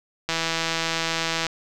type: click train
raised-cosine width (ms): 0.2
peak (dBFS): -7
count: 194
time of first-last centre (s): 0.29-1.467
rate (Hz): 164
effects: none